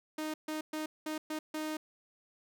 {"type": "tone bursts at uneven times", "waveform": "sawtooth", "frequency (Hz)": 309.6, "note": "D#4", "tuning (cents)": -9, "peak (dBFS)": -31, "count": 6, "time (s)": [[0.18, 0.34], [0.48, 0.61], [0.73, 0.86], [1.06, 1.18], [1.3, 1.39], [1.54, 1.77]], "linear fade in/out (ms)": 5, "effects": []}